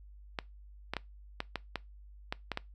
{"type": "clicks", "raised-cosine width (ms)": 0.3, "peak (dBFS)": -17, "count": 9, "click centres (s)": [0.388, 0.936, 0.967, 1.404, 1.557, 1.757, 2.325, 2.517, 2.574], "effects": ["noise-tail reverb RT60 0.2 s tail -22 dB re dry", "added 50 Hz sine -50 dBFS peak until 2.74 s"]}